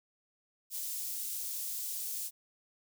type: high-pass noise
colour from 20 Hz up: white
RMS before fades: -38 dBFS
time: 0.7-2.31 s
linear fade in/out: 50 ms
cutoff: 6100 Hz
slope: 12 dB/octave
effects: none